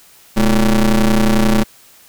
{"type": "ring-modulated tone", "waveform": "40% pulse", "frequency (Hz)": 114.8, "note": "A#2", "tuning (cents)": -26, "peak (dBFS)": -6, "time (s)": [0.36, 1.64], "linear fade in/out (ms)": 20, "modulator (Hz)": 99.2, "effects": ["white hiss -46 dBFS RMS until 2.08 s"]}